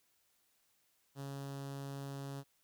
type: tone with notch filter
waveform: sawtooth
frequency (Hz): 138.59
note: C#3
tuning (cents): 0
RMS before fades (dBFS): -44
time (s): 1.15-2.44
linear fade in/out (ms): 50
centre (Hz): 2200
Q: 1.6
effects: white hiss -75 dBFS RMS until 2.63 s